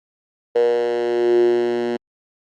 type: tone with high-pass filter sweep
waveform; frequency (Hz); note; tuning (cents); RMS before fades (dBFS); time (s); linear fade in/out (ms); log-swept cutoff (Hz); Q
10% pulse; 119.4; A#2; +42; -18; 0.55-1.97; 10; 480 to 290; 10
effects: low-pass 4000 Hz 12 dB/octave + Opus 48 kbps